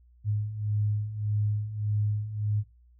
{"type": "beating tone pair", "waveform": "sine", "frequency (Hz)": [103.83, 105.53], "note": ["G#2", "G#2"], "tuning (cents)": [0, 28], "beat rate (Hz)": 1.7, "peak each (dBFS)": [-32, -27], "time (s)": [0.24, 2.64], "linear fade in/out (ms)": 50, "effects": ["noise-tail reverb RT60 0.2 s tail -21 dB re dry", "added 60 Hz sine -55 dBFS peak until 2.99 s"]}